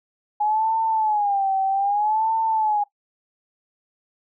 sine tone with vibrato, 830.6 Hz, G#5, in tune, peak -18 dBFS, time 0.4-2.84 s, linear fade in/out 10 ms, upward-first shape sine, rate 0.63 Hz, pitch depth 130 cents each way, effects noise-tail reverb RT60 0.1 s tail -17 dB re dry

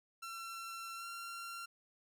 sawtooth tone with pitch glide, 1353 to 1373.5 Hz, E6 to F6, +45 to -29 cents, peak -40 dBFS, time 0.22-1.66 s, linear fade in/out 10 ms, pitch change +26 cents, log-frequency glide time 0.96-1.06 s, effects none

